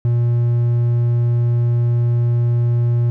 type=tone; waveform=triangle; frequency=119.2 Hz; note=A#2; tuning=39 cents sharp; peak=-11 dBFS; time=0.05-3.1 s; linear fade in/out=0 ms; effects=none